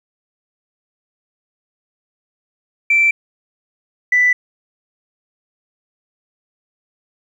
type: tone pair in turn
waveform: sine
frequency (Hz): 2338 / 1983.5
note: D7 / B6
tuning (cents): -8 / +7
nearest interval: minor third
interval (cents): 285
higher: first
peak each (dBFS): -9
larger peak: neither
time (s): 2.9-3.11 / 4.12-4.33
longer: neither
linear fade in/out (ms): 5
effects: tanh soft clip ceiling -5 dBFS + 8-bit